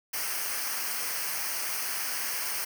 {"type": "noise with comb filter", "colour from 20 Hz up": "white", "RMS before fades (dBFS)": -32, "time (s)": [0.13, 2.65], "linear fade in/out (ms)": 10, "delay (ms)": 0.27, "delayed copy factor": -0.75, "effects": []}